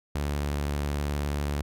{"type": "tone with vibrato", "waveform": "sawtooth", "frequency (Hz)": 72.4, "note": "D2", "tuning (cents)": -24, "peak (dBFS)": -23, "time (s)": [0.15, 1.62], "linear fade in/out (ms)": 5, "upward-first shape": "triangle", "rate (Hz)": 19, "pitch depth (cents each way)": 62, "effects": []}